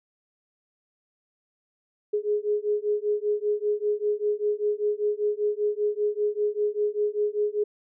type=beating tone pair; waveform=sine; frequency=415.3 / 420.4 Hz; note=G#4 / G#4; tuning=0 / +21 cents; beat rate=5.1 Hz; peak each=-26 dBFS; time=2.13-7.64 s; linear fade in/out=10 ms; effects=none